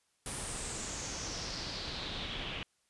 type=noise with low-pass filter sweep; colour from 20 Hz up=pink; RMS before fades=-40 dBFS; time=0.26-2.63 s; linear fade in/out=0 ms; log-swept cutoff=10000 to 2900 Hz; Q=4.3; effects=white hiss -75 dBFS RMS until 2.89 s + resampled to 24000 Hz